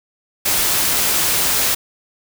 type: noise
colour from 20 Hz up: white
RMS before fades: -17 dBFS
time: 0.45-1.75 s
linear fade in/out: 10 ms
effects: none